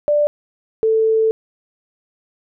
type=tone pair in turn; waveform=sine; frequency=590 / 442.8 Hz; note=D5 / A4; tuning=+8 / +11 cents; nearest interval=perfect fourth; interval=497 cents; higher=first; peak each=-12 dBFS; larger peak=neither; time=0.08-0.27 / 0.83-1.31 s; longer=second; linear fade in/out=0 ms; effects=none